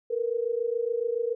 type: tone pair together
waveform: sine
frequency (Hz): 456.3 / 483.4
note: A#4 / B4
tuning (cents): -37 / -37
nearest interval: minor second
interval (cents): 100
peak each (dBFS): -28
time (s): 0.1-1.35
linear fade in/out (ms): 10
effects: none